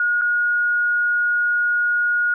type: tone with dropouts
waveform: sine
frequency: 1441 Hz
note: F#6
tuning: 46 cents flat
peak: -16 dBFS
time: 0-2.34 s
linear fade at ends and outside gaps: 2 ms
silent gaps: 0.213-0.218 s
effects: none